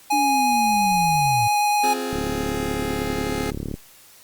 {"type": "tone with vibrato", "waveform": "square", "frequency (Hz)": 830.6, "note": "G#5", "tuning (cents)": 0, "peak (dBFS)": -18, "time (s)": [0.1, 1.94], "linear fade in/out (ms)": 10, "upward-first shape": "triangle", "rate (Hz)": 8.6, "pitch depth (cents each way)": 9}
{"type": "linear sweep", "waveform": "sine", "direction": "down", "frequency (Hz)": [298.6, 107.9], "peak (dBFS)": -24, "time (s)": [0.12, 1.48], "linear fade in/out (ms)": 10}
{"type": "chord", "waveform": "sawtooth", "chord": "F minor", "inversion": "second", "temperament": "just", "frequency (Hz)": [261.9, 349.2, 419.1], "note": ["C4", "F4", "Ab4"], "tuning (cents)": [2, 0, 16], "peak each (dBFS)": [-24, -30, -24], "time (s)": [1.83, 3.51], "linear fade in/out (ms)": 10}
{"type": "click train", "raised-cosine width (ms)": 3, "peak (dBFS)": -15, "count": 59, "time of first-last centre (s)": [2.13, 3.741], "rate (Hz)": 36}
{"effects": ["white hiss -49 dBFS RMS until 4.23 s", "Opus 48 kbps"]}